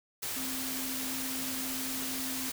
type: tone in noise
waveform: sine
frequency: 261.6 Hz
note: C4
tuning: in tune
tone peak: -39 dBFS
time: 0.36-2.5 s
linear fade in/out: 10 ms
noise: white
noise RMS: -36 dBFS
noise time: 0.22-2.52 s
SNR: -6 dB
effects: none